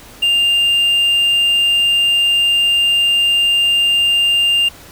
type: tone with quantisation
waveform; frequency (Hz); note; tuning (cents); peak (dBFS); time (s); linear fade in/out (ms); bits
triangle; 2800; F7; +4; -9; 0.22-4.69; 10; 6
effects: pink hiss -39 dBFS RMS until 4.91 s